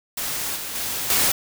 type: noise with level steps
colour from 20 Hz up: white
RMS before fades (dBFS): -27 / -31 / -27 / -19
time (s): 0.17-1.32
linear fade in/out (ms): 5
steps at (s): 0.56 / 0.75 / 1.1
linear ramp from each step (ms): 2
effects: none